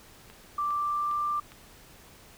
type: click train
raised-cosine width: 0.3 ms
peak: -32 dBFS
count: 4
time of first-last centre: 0.3-1.52 s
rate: 2.46 Hz
type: tone with pitch glide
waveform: sine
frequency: 1174.7 to 1184.2 Hz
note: D6 to D6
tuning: 0 to +14 cents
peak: -26 dBFS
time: 0.58-1.4 s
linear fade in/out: 5 ms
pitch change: +14 cents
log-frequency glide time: 0.73-1.23 s
effects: pink hiss -53 dBFS RMS until 2.37 s